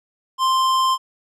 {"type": "tone with hard clipping", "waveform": "sine", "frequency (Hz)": 1046.5, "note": "C6", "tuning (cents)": 0, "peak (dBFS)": -17, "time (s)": [0.38, 0.98], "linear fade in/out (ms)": 50, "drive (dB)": 14, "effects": []}